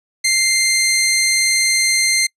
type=tone; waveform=15% pulse; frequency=2093 Hz; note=C7; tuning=in tune; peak=-7 dBFS; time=0.24-2.27 s; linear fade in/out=10 ms; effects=noise-tail reverb RT60 0.1 s tail -26 dB re dry + resampled to 32000 Hz